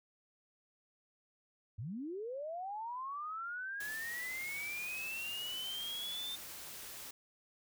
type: linear sweep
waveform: sine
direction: up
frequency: 90.8 to 3616 Hz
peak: -39 dBFS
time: 1.78-6.36 s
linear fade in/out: 10 ms
type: noise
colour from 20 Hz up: white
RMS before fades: -48 dBFS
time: 3.8-7.11 s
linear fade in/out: 5 ms
effects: none